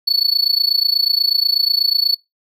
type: tone with amplitude modulation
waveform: triangle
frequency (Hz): 4435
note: C#8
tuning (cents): 0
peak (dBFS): -8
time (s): 0.07-2.15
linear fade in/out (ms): 10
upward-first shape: sine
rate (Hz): 28.2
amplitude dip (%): 90
effects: noise-tail reverb RT60 0.2 s tail -25 dB re dry